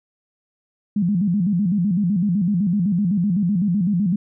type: tone with vibrato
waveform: sine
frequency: 189 Hz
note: F#3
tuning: 37 cents sharp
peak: -16 dBFS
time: 0.96-4.16 s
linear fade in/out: 5 ms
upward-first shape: square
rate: 7.9 Hz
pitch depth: 160 cents each way
effects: none